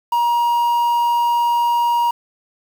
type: tone with quantisation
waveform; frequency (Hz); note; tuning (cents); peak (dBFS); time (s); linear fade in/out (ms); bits
triangle; 949; A#5; +31; -12; 0.12-2.11; 5; 6
effects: none